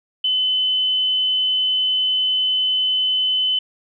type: tone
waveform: sine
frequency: 3030 Hz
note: F#7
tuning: 40 cents sharp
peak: -16 dBFS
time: 0.24-3.59 s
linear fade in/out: 5 ms
effects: none